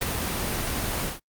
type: noise with ADSR envelope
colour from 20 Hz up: pink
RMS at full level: -21 dBFS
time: 0.01-1.2 s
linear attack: 15 ms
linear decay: 6 ms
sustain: -7 dB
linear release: 140 ms
effects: noise-tail reverb RT60 0.1 s tail -25 dB re dry + Opus 24 kbps